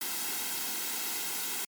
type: noise with comb filter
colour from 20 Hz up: white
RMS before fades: -34 dBFS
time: 0.01-1.65 s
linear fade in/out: 5 ms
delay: 1.7 ms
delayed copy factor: -0.6
effects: high-pass 200 Hz 12 dB/octave + MP3 96 kbps